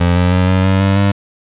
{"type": "tone with pitch steps", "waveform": "25% pulse", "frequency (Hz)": [87.5, 89.44, 91.43, 93.46, 95.53, 97.65, 99.82], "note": ["F2", "F2", "F#2", "F#2", "G2", "G2", "G2"], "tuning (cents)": [4, 42, -20, 18, -44, -6, 32], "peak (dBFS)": -6, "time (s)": [0, 1.12], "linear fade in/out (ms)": 10, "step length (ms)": 160, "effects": ["resampled to 8000 Hz", "8-bit"]}